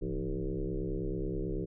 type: tone with frequency modulation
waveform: sine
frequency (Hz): 170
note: F3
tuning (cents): -46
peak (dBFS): -31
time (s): 0.01-1.66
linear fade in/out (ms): 20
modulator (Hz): 69.3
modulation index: 4
effects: none